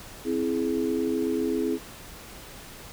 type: chord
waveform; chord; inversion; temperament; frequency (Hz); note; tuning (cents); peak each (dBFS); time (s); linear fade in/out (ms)
sine; C augmented; none; equal with one note detuned; 261.6 / 329.6 / 419.9; C4 / E4 / G#4; 0 / 0 / +19; -28; 0.24-1.79; 50
effects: pink hiss -44 dBFS RMS until 2.92 s